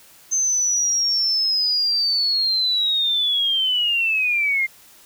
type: linear sweep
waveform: sine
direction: down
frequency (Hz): 6272 to 2093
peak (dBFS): -17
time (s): 0.31-4.67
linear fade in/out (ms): 20
effects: white hiss -49 dBFS RMS until 5.05 s